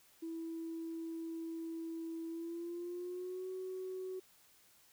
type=tone with pitch glide; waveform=sine; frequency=328.6 to 373.1 Hz; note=E4 to F#4; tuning=-5 to +14 cents; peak=-39 dBFS; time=0.22-4.2 s; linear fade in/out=10 ms; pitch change=+219 cents; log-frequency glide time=2.27-3.49 s; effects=tanh soft clip ceiling -35 dBFS + white hiss -66 dBFS RMS until 4.92 s